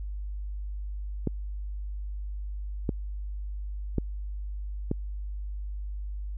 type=clicks; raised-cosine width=3 ms; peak=-13 dBFS; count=4; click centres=1.273 / 2.892 / 3.983 / 4.914 s; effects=added 50 Hz sine -32 dBFS peak until 6.37 s